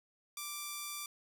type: tone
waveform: 5% pulse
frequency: 1174.7 Hz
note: D6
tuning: in tune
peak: -28 dBFS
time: 0.37-1.06 s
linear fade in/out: 2 ms
effects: none